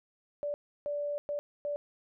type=tone bursts at uneven times; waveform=sine; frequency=582 Hz; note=D5; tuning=16 cents flat; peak=-31 dBFS; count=4; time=0.43-0.54 / 0.86-1.18 / 1.29-1.39 / 1.65-1.76 s; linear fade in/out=0 ms; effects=none